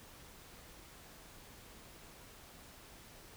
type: silence
effects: pink hiss -56 dBFS RMS until 3.36 s